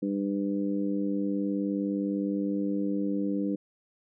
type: harmonic tone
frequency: 99.5 Hz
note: G2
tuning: 26 cents sharp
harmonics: 2 / 3 / 4 / 5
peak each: -30 / -29 / -40 / -37 dBFS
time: 0.02-3.56 s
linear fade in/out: 10 ms
effects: none